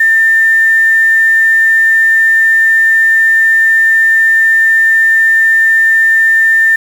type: tone with quantisation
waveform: sine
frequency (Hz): 1796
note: A6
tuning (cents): +35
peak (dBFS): -5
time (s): 0-6.76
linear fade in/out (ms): 5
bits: 5
effects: none